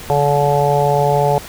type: harmonic tone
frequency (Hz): 143.9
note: D3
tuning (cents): -35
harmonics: 1 / 3 / 4 / 5 / 6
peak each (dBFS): -18 / -18 / -18 / -18 / -18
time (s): 0.1-1.38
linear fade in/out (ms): 0
effects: pink hiss -33 dBFS RMS until 1.48 s